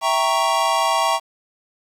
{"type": "chord", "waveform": "square", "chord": "E diminished seventh", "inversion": "none", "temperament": "equal", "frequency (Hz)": [659.3, 784, 932.3, 1108.7], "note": ["E5", "G5", "Bb5", "Db6"], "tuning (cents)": [0, 0, 0, 0], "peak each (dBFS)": [-24, -24, -22, -22], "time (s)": [0.01, 1.2], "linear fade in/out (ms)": 50, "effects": ["low-pass 10000 Hz 12 dB/octave", "8-bit"]}